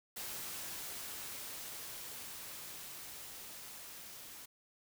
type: noise with level ramp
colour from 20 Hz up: white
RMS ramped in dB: -43 to -51 dBFS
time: 0.16-4.46 s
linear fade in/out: 10 ms
effects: none